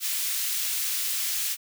white high-pass noise, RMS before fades -28 dBFS, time 0-1.57 s, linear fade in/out 50 ms, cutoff 2200 Hz, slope 12 dB/octave, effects none

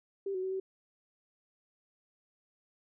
sine tone with pitch steps, 392.9 / 371.8 / 378.1 / 381.4 Hz, G4 / F#4 / F#4 / G4, +4 / +8 / +38 / -47 cents, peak -32 dBFS, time 0.26-0.6 s, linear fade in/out 5 ms, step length 85 ms, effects none

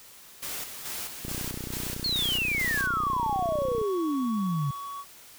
white noise with tremolo, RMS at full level -35 dBFS, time 0.42-2.87 s, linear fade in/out 10 ms, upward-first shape square, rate 2.3 Hz, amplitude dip 50%
click train, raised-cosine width 3 ms, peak -23 dBFS, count 80, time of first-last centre 1.25-3.815 s, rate 30.8 Hz
sine exponential sweep, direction down, 4400 to 134.3 Hz, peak -25 dBFS, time 2.04-4.71 s, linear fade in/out 5 ms
triangle tone with pitch glide, 1108.7 to 1122.9 Hz, C#6 to C#6, 0 to +22 cents, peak -33 dBFS, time 2.76-5.05 s, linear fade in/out 50 ms, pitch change +22 cents, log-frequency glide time 3.06-4.61 s
effects white hiss -50 dBFS RMS until 5.38 s

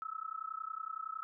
sine tone with amplitude modulation, 1299 Hz, E6, 26 cents flat, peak -35 dBFS, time 0.02-1.23 s, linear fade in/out 0 ms, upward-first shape sine, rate 30.8 Hz, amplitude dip 95%, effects none

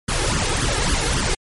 pink noise with flanger, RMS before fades -20 dBFS, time 0.08-1.35 s, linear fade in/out 10 ms, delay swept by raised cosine 0.62 to 2.42 ms, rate 3.6 Hz, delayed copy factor +0.75, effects MP3 48 kbps

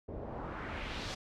pink noise with low-pass filter sweep, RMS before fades -41 dBFS, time 0.08-1.15 s, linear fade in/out 10 ms, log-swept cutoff 450 to 5500 Hz, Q 1.5, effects none

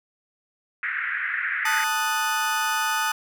white band-pass noise, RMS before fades -27 dBFS, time 0.83-1.84 s, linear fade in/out 2 ms, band 1500 to 2000 Hz, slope 48 dB/octave
35% pulse chord, D# diminished, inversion second, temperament equal, 880 / 1244.5 / 1480 Hz, A5 / D#6 / F#6, 0 / 0 / 0 cents, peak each -25 dBFS, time 1.65-3.12 s, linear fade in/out 5 ms
effects none

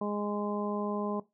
harmonic tone, 206.7 Hz, G#3, 8 cents flat, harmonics 1 / 2 / 3 / 4 / 5, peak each -33 / -36 / -38 / -42 / -39 dBFS, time 0.01-1.2 s, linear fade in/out 5 ms, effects noise-tail reverb RT60 0.2 s tail -18 dB re dry

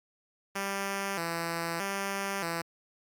5% pulse tone with vibrato, 181.8 Hz, F#3, 30 cents flat, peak -20 dBFS, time 0.55-2.62 s, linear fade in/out 10 ms, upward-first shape square, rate 0.8 Hz, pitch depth 140 cents each way, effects Opus 48 kbps

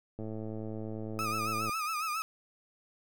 click train, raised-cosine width 2 ms, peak -27 dBFS, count 165, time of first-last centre 0.19-1.695 s, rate 109 Hz
35% pulse tone with vibrato, 1260 Hz, D#6, 21 cents sharp, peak -30 dBFS, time 1.19-2.22 s, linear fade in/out 0 ms, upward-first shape sine, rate 7.3 Hz, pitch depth 83 cents each way
effects none

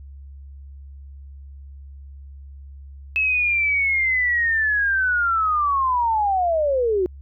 sine linear sweep, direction down, 2600 to 353.6 Hz, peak -17 dBFS, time 3.16-7.06 s, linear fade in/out 0 ms, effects added 69 Hz sine -37 dBFS peak until 7.21 s

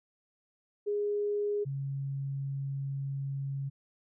sine tone pair in turn, 412.6 / 137.69 Hz, G#4 / C#3, -11 / -11 cents, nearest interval octave + perfect fifth, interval 1900 cents, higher first, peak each -28 / -32 dBFS, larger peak first, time 0.86-1.65 / 1.65-3.7 s, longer second, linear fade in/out 20 ms, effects none

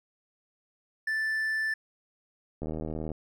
triangle tone, 1761 Hz, A6, 1 cent sharp, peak -25 dBFS, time 1.07-1.74 s, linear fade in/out 5 ms
click train, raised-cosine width 2 ms, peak -22 dBFS, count 40, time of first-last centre 2.62-3.117 s, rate 78.5 Hz
effects none

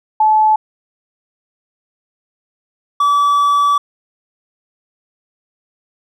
sine / triangle tone pair in turn, 864 / 1150.1 Hz, A5 / D6, -32 / -37 cents, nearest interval perfect fourth, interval 495 cents, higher second, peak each -8 dBFS, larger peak neither, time 0.2-0.56 / 3-3.78 s, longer second, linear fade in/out 5 ms, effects none

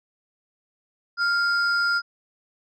sine tone pair together, 1396.9 / 4978 Hz, F6 / D#8, 0 / 0 cents, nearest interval octave + minor seventh, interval 2200 cents, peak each -19 / -27 dBFS, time 1.17-2.02 s, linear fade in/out 50 ms, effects tanh soft clip ceiling -14 dBFS

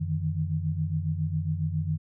sine tone cluster, 91.9 / 151.7 / 159 Hz, F#2 / D#3 / D#3, -11 / -44 / +38 cents, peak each -30 dBFS, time 0-1.98 s, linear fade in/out 20 ms, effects none

